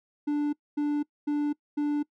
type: tone bursts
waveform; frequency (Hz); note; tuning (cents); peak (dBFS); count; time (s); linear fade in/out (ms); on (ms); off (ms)
triangle; 293.7; D4; 0; -22; 4; 0.27-2.03; 10; 260; 240
effects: noise-tail reverb RT60 0.1 s tail -23 dB re dry